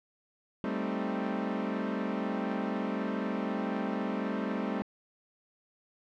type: chord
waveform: sawtooth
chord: A half-diminished seventh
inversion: third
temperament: equal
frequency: 196 / 220 / 261.6 / 311.1 Hz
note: G3 / A3 / C4 / Eb4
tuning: 0 / 0 / 0 / 0 cents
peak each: -31 / -31 / -32 / -36 dBFS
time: 0.64-4.82 s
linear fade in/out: 0 ms
effects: low-pass 2000 Hz 12 dB/octave